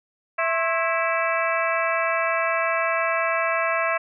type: harmonic tone with a mistuned harmonic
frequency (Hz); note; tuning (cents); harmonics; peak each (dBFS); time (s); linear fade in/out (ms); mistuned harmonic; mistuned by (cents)
329.6; E4; 0; 2 / 3 / 4 / 5 / 6 / 7 / 8; -25 / -27 / -28 / -29 / -30 / -30 / -31; 0.38-3.98; 10; 3; +140
effects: none